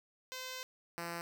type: tone pair in turn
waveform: 5% pulse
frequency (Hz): 514 / 170.24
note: C5 / F3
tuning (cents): -31 / -44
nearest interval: octave + perfect fifth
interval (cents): 1913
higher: first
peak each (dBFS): -30 / -28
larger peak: second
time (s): 0.32-0.63 / 0.98-1.21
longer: first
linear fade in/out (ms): 0
effects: none